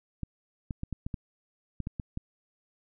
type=clicks; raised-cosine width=5 ms; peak=-21 dBFS; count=10; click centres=0.233 / 0.708 / 0.834 / 0.927 / 1.065 / 1.142 / 1.803 / 1.871 / 1.998 / 2.174 s; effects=none